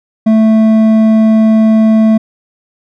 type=tone with hard clipping; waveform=triangle; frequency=220 Hz; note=A3; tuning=in tune; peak=-6 dBFS; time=0.26-2.18 s; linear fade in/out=10 ms; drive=10 dB; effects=none